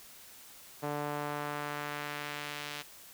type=tone with band-pass filter sweep; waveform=sawtooth; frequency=146.83 Hz; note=D3; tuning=in tune; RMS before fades=-38 dBFS; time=0.82-2.83 s; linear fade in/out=20 ms; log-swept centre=700 to 3400 Hz; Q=0.95; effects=white hiss -53 dBFS RMS until 3.13 s